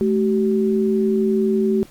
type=tone pair together; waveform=sine; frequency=215.9 / 382.4 Hz; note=A3 / G4; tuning=-33 / -43 cents; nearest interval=minor seventh; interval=990 cents; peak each=-18 dBFS; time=0.01-1.83 s; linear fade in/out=0 ms; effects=pink hiss -49 dBFS RMS until 1.9 s + Opus 48 kbps